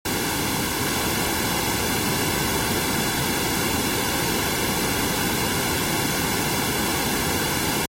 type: noise with comb filter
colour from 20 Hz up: pink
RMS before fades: -24 dBFS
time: 0.05-7.86 s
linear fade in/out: 5 ms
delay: 1.6 ms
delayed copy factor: -0.6
effects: high-pass 60 Hz 12 dB/octave + AAC 48 kbps